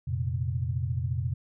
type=chord; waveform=sine; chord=F suspended fourth; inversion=none; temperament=equal with one note detuned; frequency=87.97 / 116.54 / 130.81 Hz; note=F2 / Bb2 / C3; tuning=+13 / 0 / 0 cents; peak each=-31 dBFS; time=0.07-1.34 s; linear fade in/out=10 ms; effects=none